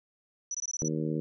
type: tone bursts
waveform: sine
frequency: 5920 Hz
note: F#8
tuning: in tune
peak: -31 dBFS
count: 7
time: 0.51-0.881 s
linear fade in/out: 2 ms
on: 35 ms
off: 21 ms
type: harmonic tone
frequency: 77.78 Hz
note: D#2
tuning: in tune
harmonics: 2 / 3 / 4 / 5 / 6 / 7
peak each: -32 / -35 / -34 / -38 / -38 / -45 dBFS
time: 0.82-1.2 s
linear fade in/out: 0 ms
effects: none